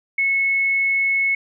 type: tone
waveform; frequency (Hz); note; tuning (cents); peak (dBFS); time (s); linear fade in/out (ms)
sine; 2194; C#7; -18; -16; 0.18-1.35; 5
effects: none